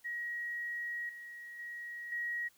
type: tone with level steps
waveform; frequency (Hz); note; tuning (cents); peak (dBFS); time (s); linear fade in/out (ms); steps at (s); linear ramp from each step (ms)
sine; 1900; A#6; +33; -36 / -45 / -41 / -34; 0.04-2.49; 20; 1.09 / 1.59 / 2.12; 2
effects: white hiss -67 dBFS RMS until 2.57 s